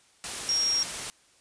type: tone in noise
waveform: sine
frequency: 5588 Hz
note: F8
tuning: in tune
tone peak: -23 dBFS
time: 0.49-0.83 s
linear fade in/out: 0 ms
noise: white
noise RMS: -34 dBFS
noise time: 0.24-1.1 s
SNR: +8 dB
effects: white hiss -61 dBFS RMS until 1.4 s + resampled to 22050 Hz